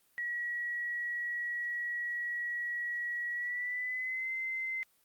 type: tone with pitch glide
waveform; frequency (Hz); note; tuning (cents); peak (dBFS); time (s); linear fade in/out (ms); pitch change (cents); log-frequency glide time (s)
sine; 1919 to 2069; A#6 to C7; +50 to -20; -33; 0.18-4.83; 0; +130; 3.32-4.31
effects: white hiss -70 dBFS RMS until 5.04 s + Opus 32 kbps